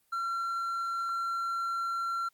triangle tone, 1364 Hz, F6, 41 cents flat, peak -28 dBFS, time 0.12-2.29 s, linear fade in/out 10 ms, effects white hiss -71 dBFS RMS until 2.33 s + Opus 24 kbps

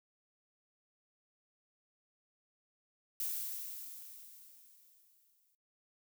violet noise with exponential decay, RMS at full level -36 dBFS, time 3.2-5.55 s, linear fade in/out 1 ms, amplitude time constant 510 ms, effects noise-tail reverb RT60 0.2 s tail -23 dB re dry

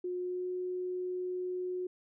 sine tone with pitch glide, 360 to 364 Hz, F#4 to F#4, -47 to -28 cents, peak -33 dBFS, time 0.04-1.87 s, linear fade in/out 5 ms, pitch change +19 cents, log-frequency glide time 0.18-0.48 s, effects none

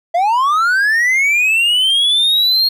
triangle linear sweep, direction up, 659 to 4281 Hz, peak -9 dBFS, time 0.14-2.69 s, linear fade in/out 10 ms, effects none

